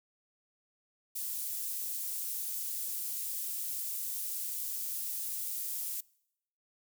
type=high-pass noise; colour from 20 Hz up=pink; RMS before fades=-37 dBFS; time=1.15-6.01 s; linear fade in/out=10 ms; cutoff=12000 Hz; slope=12 dB/octave; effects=noise-tail reverb RT60 0.8 s tail -25 dB re dry